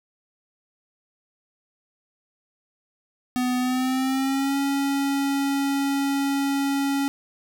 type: tone with pitch glide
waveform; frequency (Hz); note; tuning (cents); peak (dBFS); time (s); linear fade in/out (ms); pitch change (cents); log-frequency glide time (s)
square; 250.2 to 277.6; B3 to C#4; +23 to +3; -22; 3.36-7.08; 0; +180; 3.58-4.57
effects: none